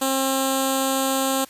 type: tone with notch filter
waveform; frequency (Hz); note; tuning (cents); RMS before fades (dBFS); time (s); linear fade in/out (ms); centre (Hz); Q
5% pulse; 267.3; C4; +37; -22; 0.01-1.45; 10; 2100; 0.51
effects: white hiss -48 dBFS RMS until 1.49 s + resampled to 32000 Hz